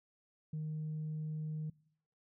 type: tone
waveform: sine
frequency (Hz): 154.7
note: D#3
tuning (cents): -10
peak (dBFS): -35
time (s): 0.53-1.7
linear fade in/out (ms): 5
effects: noise-tail reverb RT60 0.7 s tail -25 dB re dry + tanh soft clip ceiling -34 dBFS